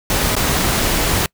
pink noise with dropouts, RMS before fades -17 dBFS, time 0.1-1.26 s, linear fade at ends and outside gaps 1 ms, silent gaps 0.353-0.365 s, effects noise-tail reverb RT60 0.1 s tail -26 dB re dry

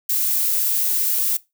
violet noise, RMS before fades -20 dBFS, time 0.09-1.37 s, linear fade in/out 5 ms, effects noise-tail reverb RT60 0.2 s tail -19 dB re dry

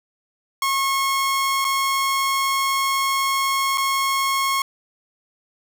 sawtooth tone with dropouts, 1088 Hz, C#6, 33 cents flat, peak -15 dBFS, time 0.62-4.62 s, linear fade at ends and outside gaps 2 ms, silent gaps 1.645-1.649 / 3.775-3.78 s, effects none

